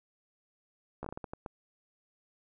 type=slowing click train; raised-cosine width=1 ms; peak=-25 dBFS; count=9; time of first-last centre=1.03-1.462 s; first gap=14 ms; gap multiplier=1.37; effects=none